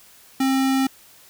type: tone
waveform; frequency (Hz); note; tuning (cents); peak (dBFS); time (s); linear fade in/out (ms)
square; 266.5; C4; +32; -18; 0.4-0.87; 5
effects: white hiss -50 dBFS RMS until 1.29 s